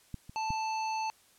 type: clicks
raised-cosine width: 5 ms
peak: -25 / -33 / -24 dBFS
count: 3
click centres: 0.143 / 0.295 / 0.505 s
type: harmonic tone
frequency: 880 Hz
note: A5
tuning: in tune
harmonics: 1 / 3 / 5 / 7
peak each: -31 / -41 / -45 / -48 dBFS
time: 0.36-1.1 s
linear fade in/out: 0 ms
effects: white hiss -63 dBFS RMS until 1.38 s + low-pass 12000 Hz 12 dB/octave